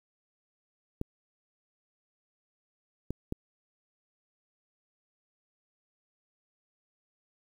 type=clicks; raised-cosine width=3 ms; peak=-19 / -20 / -19 dBFS; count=3; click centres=1.014 / 3.106 / 3.324 s; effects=9-bit